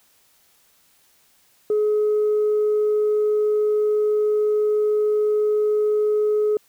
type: tone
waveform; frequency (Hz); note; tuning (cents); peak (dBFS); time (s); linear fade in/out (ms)
sine; 423.1; G#4; +32; -15; 1.7-6.57; 2
effects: tanh soft clip ceiling -14 dBFS + white hiss -59 dBFS RMS until 6.68 s